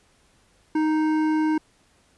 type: tone with hard clipping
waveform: triangle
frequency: 311.1 Hz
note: D#4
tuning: in tune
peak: -21 dBFS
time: 0.75-1.58 s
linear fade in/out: 5 ms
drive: 15 dB
effects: pink hiss -61 dBFS RMS until 2.17 s + resampled to 24000 Hz